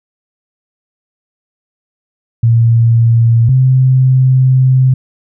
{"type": "tone pair in turn", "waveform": "sine", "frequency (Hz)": [115.8, 129.98], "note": ["A#2", "C3"], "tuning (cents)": [-11, -11], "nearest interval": "major second", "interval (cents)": 200, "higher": "second", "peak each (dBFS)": -5, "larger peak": "neither", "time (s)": [[2.43, 3.49], [3.49, 4.94]], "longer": "second", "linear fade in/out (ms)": 5, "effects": []}